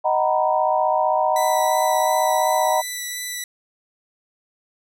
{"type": "chord", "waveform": "sine", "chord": "B major seventh", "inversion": "first", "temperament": "equal with one note detuned", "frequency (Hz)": [622.3, 750.3, 932.3, 987.8], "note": ["D#5", "F#5", "A#5", "B5"], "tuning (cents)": [0, 24, 0, 0], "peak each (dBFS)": [-21, -21, -22, -25], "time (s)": [0.04, 2.82], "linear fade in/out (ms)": 20}
{"type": "tone with vibrato", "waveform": "10% pulse", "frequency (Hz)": 1975.5, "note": "B6", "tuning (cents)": 0, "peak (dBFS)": -18, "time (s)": [1.36, 3.44], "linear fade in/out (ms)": 2, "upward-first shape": "sine", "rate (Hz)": 2.8, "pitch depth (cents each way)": 11}
{"effects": []}